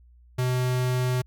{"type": "tone", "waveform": "square", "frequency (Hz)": 126.3, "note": "B2", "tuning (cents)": 39, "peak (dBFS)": -23, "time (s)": [0.38, 1.22], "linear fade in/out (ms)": 10, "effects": ["added 60 Hz sine -51 dBFS peak until 1.26 s"]}